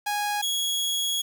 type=tone pair in turn; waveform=sawtooth; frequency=827 / 3332 Hz; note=G#5 / G#7; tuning=-8 / +5 cents; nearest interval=2 octaves; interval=2413 cents; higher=second; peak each=-21 dBFS; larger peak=neither; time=0.06-0.42 / 0.42-1.22 s; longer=second; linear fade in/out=10 ms; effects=8-bit